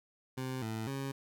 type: tone with pitch steps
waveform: 20% pulse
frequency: 129.9 / 110.9 / 136.4 Hz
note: C3 / A2 / C#3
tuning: -12 / +14 / -28 cents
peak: -31 dBFS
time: 0.37-1.12 s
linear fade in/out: 10 ms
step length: 250 ms
effects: none